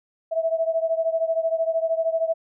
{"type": "beating tone pair", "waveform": "sine", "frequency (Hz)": [650, 663], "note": ["E5", "E5"], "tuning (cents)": [-24, 10], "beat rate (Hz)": 13, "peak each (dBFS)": [-22, -25], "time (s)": [0.31, 2.34], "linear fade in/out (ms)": 20, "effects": []}